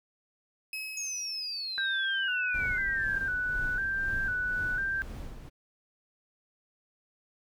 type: tone with exponential decay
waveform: 35% pulse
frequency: 2562 Hz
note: E7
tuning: 50 cents flat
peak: -32 dBFS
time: 0.73-2.71 s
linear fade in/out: 2 ms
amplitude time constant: 430 ms
type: exponential sweep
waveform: sine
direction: down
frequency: 6710 to 1568 Hz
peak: -33 dBFS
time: 0.97-3.21 s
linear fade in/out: 2 ms
type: tone with vibrato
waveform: sine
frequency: 1530 Hz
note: G6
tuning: 42 cents flat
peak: -28 dBFS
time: 1.78-5.02 s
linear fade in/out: 0 ms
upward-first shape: square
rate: 1 Hz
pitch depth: 51 cents each way
type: noise with tremolo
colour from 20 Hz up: brown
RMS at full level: -38 dBFS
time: 2.53-5.5 s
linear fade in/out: 20 ms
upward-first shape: sine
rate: 2 Hz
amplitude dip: 50%
effects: none